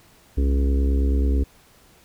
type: harmonic tone with a mistuned harmonic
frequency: 69.3 Hz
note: C#2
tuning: in tune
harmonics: 1 / 3 / 4 / 5 / 6 / 7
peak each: -17 / -33 / -28 / -37 / -33 / -39 dBFS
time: 0.37-1.44 s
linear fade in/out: 10 ms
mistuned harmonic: 1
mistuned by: -98 cents
effects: pink hiss -54 dBFS RMS until 2.04 s